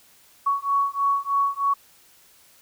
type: beating tone pair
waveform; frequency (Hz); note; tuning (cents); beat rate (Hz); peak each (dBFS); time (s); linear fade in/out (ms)
sine; 1116 / 1119.2; C#6 / C#6; +11 / +16; 3.2; -23; 0.46-1.74; 10
effects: white hiss -55 dBFS RMS until 2.61 s